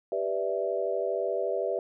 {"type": "chord", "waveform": "sine", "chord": "E minor seventh", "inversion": "first", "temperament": "equal", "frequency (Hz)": [392, 493.9, 587.3, 659.3], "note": ["G4", "B4", "D5", "E5"], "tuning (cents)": [0, 0, 0, 0], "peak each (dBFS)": -32, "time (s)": [0.12, 1.79], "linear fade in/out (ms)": 2, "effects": []}